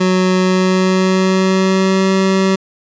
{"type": "tone with pitch glide", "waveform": "25% pulse", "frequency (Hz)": [185, 191.19], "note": ["F#3", "G3"], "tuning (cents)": [0, -43], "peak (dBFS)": -7, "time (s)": [0, 2.56], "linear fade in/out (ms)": 10, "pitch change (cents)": 57, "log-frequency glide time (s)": [0.39, 2.11], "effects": ["resampled to 16000 Hz"]}